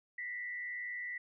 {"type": "tone with frequency modulation", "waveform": "sine", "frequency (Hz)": 1970, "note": "B6", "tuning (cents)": -5, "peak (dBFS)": -38, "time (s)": [0.18, 1.18], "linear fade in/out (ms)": 5, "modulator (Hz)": 102, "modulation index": 0.65, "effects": []}